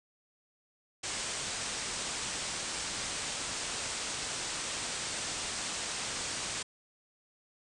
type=low-pass noise; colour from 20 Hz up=white; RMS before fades=-37 dBFS; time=1.03-6.63 s; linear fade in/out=10 ms; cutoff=9000 Hz; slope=96 dB/octave; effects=none